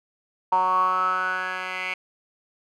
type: tone with band-pass filter sweep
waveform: 10% pulse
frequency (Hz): 185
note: F#3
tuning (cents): 0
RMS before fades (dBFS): -24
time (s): 0.52-1.94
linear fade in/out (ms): 5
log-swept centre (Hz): 940 to 2200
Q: 9.5
effects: none